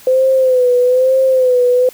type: tone with vibrato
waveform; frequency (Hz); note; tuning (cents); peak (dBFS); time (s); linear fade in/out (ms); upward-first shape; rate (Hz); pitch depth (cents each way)
sine; 510; C5; -44; -8; 0.07-1.89; 2; sine; 1.1; 60
effects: white hiss -40 dBFS RMS until 1.93 s